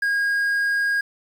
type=tone; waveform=triangle; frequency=1632 Hz; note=G#6; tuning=31 cents flat; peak=-17 dBFS; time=0.02-1.01 s; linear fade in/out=5 ms; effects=8-bit